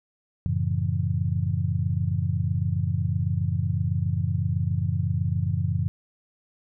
sine chord, F# minor seventh, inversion none, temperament just, 92.5 / 111 / 138.75 / 166.5 Hz, F#2 / A2 / C#3 / E3, 0 / +16 / +2 / +18 cents, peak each -26 / -28 / -28 / -30 dBFS, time 0.46-5.88 s, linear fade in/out 0 ms, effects none

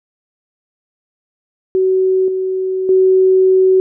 sine tone with level steps, 376.1 Hz, F#4, 28 cents sharp, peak -10 / -15 / -7 dBFS, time 1.75-3.8 s, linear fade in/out 0 ms, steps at 2.28 / 2.89 s, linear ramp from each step 2 ms, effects none

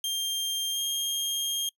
sawtooth tone with pitch glide, 3192 to 3222 Hz, G7 to G7, +31 to +47 cents, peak -24 dBFS, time 0.04-1.69 s, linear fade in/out 2 ms, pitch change +16 cents, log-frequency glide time 0.72-0.79 s, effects noise-tail reverb RT60 0.1 s tail -23 dB re dry

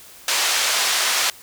white band-pass noise, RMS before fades -20 dBFS, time 0.28-1.3 s, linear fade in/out 2 ms, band 720 to 6200 Hz, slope 12 dB/octave, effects white hiss -44 dBFS RMS until 1.42 s

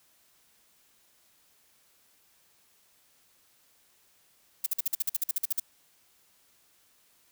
violet noise bursts, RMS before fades -27 dBFS, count 14, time 4.64-5.599 s, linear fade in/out 5 ms, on 23 ms, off 49 ms, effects white hiss -65 dBFS RMS until 7.31 s

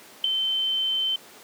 sine tone with ADSR envelope, 3086 Hz, G7, 28 cents flat, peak -14 dBFS, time 0.24-1.16 s, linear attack 4 ms, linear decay 4 ms, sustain -8 dB, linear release 4 ms, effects pink hiss -47 dBFS RMS until 1.43 s + high-pass 300 Hz 12 dB/octave

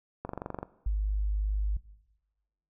click train, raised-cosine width 1 ms, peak -21 dBFS, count 10, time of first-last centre 0.25-0.63 s, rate 23.7 Hz
sine tone, 51.2 Hz, G#1, 24 cents flat, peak -25 dBFS, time 0.86-1.77 s, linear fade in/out 5 ms
effects noise-tail reverb RT60 1.0 s tail -18 dB re dry

